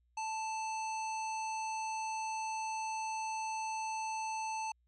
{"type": "harmonic tone", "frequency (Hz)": 880, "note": "A5", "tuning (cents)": 0, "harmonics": [1, 3, 5, 7, 9, 10], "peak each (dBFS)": [-36, -45, -53, -47, -59, -61], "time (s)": [0.17, 4.72], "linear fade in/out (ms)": 5, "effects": ["added 60 Hz sine -70 dBFS peak until 4.87 s"]}